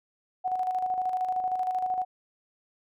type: tone with tremolo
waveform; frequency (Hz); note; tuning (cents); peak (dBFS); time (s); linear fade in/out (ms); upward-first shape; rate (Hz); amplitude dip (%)
sine; 740; F#5; 0; -24; 0.44-2.05; 20; square; 13; 45
effects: none